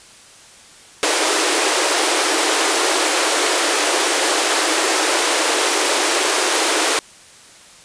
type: high-pass noise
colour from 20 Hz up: pink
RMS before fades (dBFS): -17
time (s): 1.03-6.99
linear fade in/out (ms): 0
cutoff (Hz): 300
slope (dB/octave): 96
effects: white hiss -44 dBFS RMS until 7.84 s + resampled to 22050 Hz